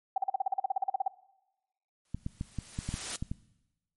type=tone bursts; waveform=sine; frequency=770 Hz; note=G5; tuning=31 cents flat; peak=-24 dBFS; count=16; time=0.16-1.08 s; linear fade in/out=5 ms; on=20 ms; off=40 ms
type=noise with exponential growth; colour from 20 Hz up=white; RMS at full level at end=-34 dBFS; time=2.05-3.16 s; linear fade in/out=2 ms; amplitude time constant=240 ms
type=clicks; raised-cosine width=5 ms; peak=-21 dBFS; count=9; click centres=2.146 / 2.264 / 2.411 / 2.587 / 2.789 / 2.89 / 2.941 / 3.225 / 3.315 s
effects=noise-tail reverb RT60 1.0 s tail -21 dB re dry + MP3 48 kbps